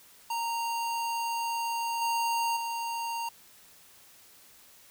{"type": "tone with level steps", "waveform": "square", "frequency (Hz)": 927, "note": "A#5", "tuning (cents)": -10, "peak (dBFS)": [-30, -27, -32], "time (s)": [0.3, 3.29], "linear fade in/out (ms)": 5, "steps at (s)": [2.01, 2.56], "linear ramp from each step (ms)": 10, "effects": ["white hiss -56 dBFS RMS until 4.9 s"]}